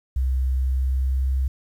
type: tone with pitch glide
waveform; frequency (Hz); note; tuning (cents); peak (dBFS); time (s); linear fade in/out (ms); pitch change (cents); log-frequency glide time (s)
sine; 65 to 66.06; C2 to C2; -11 to +17; -18; 0.16-1.48; 5; +28; 0.45-1.35
effects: tanh soft clip ceiling -14 dBFS + 9-bit